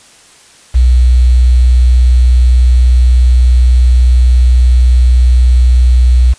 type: tone with quantisation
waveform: sine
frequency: 61.74 Hz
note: B1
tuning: in tune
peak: -3 dBFS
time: 0.74-6.34 s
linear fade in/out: 20 ms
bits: 5
effects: white hiss -41 dBFS RMS until 6.38 s + resampled to 22050 Hz